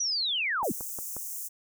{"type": "linear sweep", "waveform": "sine", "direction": "down", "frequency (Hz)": [5970, 138.59], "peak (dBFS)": -26, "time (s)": [0, 0.72], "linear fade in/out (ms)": 5}
{"type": "high-pass noise", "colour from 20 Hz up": "white", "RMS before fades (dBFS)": -37, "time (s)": [0.63, 1.49], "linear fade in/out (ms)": 20, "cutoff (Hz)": 6100, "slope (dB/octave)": 48}
{"type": "click train", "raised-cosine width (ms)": 1, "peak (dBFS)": -26, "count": 4, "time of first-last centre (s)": [0.63, 1.167], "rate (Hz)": 5.59}
{"effects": []}